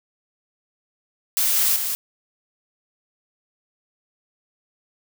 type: noise with echo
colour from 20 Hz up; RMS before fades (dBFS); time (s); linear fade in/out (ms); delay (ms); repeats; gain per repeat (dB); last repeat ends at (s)
blue; -20; 1.37-1.76; 0; 190; 1; -5; 1.95
effects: none